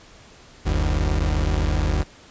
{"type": "tone pair together", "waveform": "35% pulse", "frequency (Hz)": [47.41, 75.4], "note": ["F#1", "D2"], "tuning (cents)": [43, 46], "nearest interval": "minor sixth", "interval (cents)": 803, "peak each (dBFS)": -20, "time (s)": [0.65, 2.04], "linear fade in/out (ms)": 20, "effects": ["pink hiss -48 dBFS RMS until 2.3 s", "resampled to 16000 Hz"]}